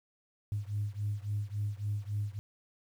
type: beating tone pair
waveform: sine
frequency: 101.9 / 105.5 Hz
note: G#2 / G#2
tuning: -32 / +28 cents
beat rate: 3.6 Hz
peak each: -34 / -35 dBFS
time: 0.52-2.39 s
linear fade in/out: 0 ms
effects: tanh soft clip ceiling -25 dBFS + 10-bit